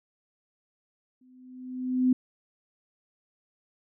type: tone with exponential growth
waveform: sine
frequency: 254.5 Hz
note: C4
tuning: 48 cents flat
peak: -17 dBFS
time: 1.21-2.13 s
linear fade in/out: 5 ms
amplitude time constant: 200 ms
effects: none